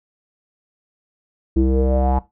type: tone with low-pass filter sweep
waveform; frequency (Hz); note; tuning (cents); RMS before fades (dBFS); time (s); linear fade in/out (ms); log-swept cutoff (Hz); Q
square; 65.41; C2; 0; -17; 1.56-2.19; 5; 320 to 870; 7.3
effects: noise-tail reverb RT60 0.2 s tail -17 dB re dry